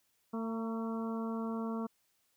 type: harmonic tone with a mistuned harmonic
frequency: 225.5 Hz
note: A3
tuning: 43 cents sharp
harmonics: 1 / 2 / 3 / 4 / 5 / 6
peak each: -35 / -42 / -47 / -48 / -46 / -51 dBFS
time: 0.33-1.87 s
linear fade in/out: 10 ms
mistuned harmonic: 4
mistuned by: +38 cents
effects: white hiss -75 dBFS RMS until 2.36 s